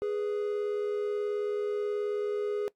triangle tone pair together, 415.3 / 493.9 Hz, G#4 / B4, 0 / 0 cents, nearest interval minor third, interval 300 cents, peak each -27 / -35 dBFS, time 0.02-2.68 s, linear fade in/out 0 ms, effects noise-tail reverb RT60 0.1 s tail -20 dB re dry + AAC 64 kbps

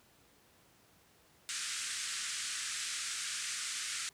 white band-pass noise, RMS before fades -39 dBFS, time 1.49-4.09 s, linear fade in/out 0 ms, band 1300 to 9100 Hz, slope 48 dB/octave, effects pink hiss -65 dBFS RMS until 4.13 s + high-pass 80 Hz 12 dB/octave

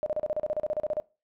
sine tone bursts, 609 Hz, D#5, 37 cents flat, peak -25 dBFS, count 15, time 0.03-1 s, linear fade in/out 0 ms, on 32 ms, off 35 ms, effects noise-tail reverb RT60 0.3 s tail -22 dB re dry

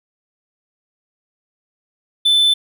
triangle tone, 3520 Hz, A7, in tune, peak -9 dBFS, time 2.25-2.54 s, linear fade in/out 10 ms, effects none

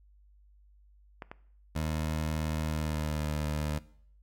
clicks, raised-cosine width 0.5 ms, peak -24 / -26 dBFS, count 2, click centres 1.222 / 1.315 s
20% pulse tone with pitch glide, 78.1 to 75.57 Hz, D#2 to D#2, +7 to -50 cents, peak -25 dBFS, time 1.75-3.79 s, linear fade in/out 10 ms, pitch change -57 cents, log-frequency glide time 2.63-3.32 s
effects noise-tail reverb RT60 0.6 s tail -19 dB re dry + added 50 Hz sine -57 dBFS peak until 4.22 s

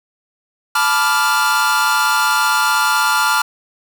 45% pulse chord, B half-diminished seventh, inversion third, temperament equal with one note detuned, 871.9 / 987.8 / 1174.7 / 1396.9 Hz, A5 / B5 / D6 / F6, -16 / 0 / 0 / 0 cents, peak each -20 / -21 / -20 / -16 dBFS, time 0.75-3.42 s, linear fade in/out 5 ms, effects none

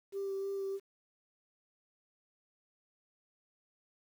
sine tone with vibrato, 392 Hz, G4, in tune, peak -33 dBFS, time 0.12-0.8 s, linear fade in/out 50 ms, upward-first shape sine, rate 3.2 Hz, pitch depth 14 cents each way, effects tanh soft clip ceiling -31 dBFS + 10-bit

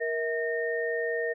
sine tone cluster, 469.6 / 645 / 1835 Hz, A#4 / E5 / A#6, +13 / -38 / -28 cents, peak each -29 / -34 / -32 dBFS, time 0-1.34 s, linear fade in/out 20 ms, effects none

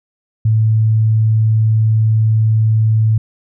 sine tone, 110 Hz, A2, in tune, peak -9 dBFS, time 0.45-3.18 s, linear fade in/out 5 ms, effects none

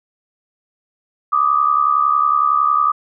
sine tone pair together, 1175.1 / 1246 Hz, D6 / D#6, +1 / +2 cents, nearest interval minor second, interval 101 cents, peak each -15 dBFS, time 1.32-2.92 s, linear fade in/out 10 ms, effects none

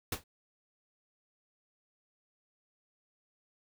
pink noise with exponential decay, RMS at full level -29 dBFS, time 0.12-0.24 s, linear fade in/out 5 ms, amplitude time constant 24 ms, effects none

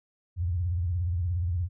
sine tone with vibrato, 87.31 Hz, F2, in tune, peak -25 dBFS, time 0.36-1.69 s, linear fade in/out 50 ms, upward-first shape triangle, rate 17 Hz, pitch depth 180 cents each way, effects none

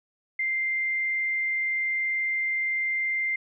sine tone, 2093 Hz, C7, in tune, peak -24 dBFS, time 0.39-3.36 s, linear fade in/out 5 ms, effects none

